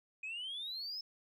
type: exponential sweep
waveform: sine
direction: up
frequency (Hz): 2481 to 5274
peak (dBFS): -38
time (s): 0.23-1.01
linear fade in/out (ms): 5
effects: tanh soft clip ceiling -37 dBFS